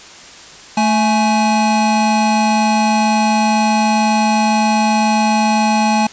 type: tone pair together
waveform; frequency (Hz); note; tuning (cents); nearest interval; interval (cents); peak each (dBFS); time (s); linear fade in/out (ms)
square; 219.5 / 839.6; A3 / G#5; -4 / +19; octave + major seventh; 2323; -15; 0.77-6.07; 5
effects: white hiss -37 dBFS RMS until 6.12 s + resampled to 16000 Hz